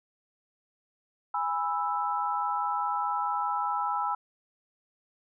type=chord; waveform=sine; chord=E major; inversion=first; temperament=just; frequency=824.1 / 988.9 / 1318.5 Hz; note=G#5 / B5 / E6; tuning=-14 / +2 / 0 cents; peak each=-31 dBFS; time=1.34-4.15 s; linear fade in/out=5 ms; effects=none